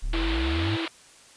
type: exponential sweep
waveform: triangle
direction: up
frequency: 32.29 to 112.2 Hz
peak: -23 dBFS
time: 0.02-0.77 s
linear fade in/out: 20 ms
type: band-pass noise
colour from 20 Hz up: white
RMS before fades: -33 dBFS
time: 0.13-0.88 s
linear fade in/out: 2 ms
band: 410 to 4000 Hz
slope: 48 dB/octave
type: tone with vibrato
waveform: sine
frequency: 329.6 Hz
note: E4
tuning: in tune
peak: -28 dBFS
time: 0.13-0.86 s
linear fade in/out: 10 ms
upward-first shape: sine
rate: 9.5 Hz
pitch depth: 10 cents each way
effects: white hiss -52 dBFS RMS until 1.36 s + resampled to 22050 Hz